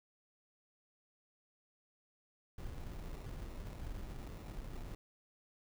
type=noise with sample-and-hold; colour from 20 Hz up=brown; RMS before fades=-45 dBFS; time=2.58-4.95 s; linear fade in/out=5 ms; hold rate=1575 Hz; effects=none